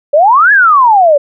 sine exponential two-way sweep, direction up then down, 554.4 to 1726 to 554.4 Hz, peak -3 dBFS, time 0.13-1.18 s, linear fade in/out 10 ms, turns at 0.52 s, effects none

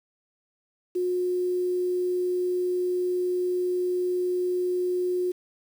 sine tone with quantisation, 361 Hz, F#4, 43 cents flat, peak -23 dBFS, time 0.95-5.32 s, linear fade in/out 10 ms, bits 8, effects none

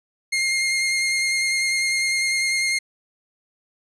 sawtooth tone with vibrato, 2127 Hz, C7, 28 cents sharp, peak -16 dBFS, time 0.32-2.79 s, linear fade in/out 10 ms, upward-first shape sine, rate 10 Hz, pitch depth 19 cents each way, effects resampled to 24000 Hz

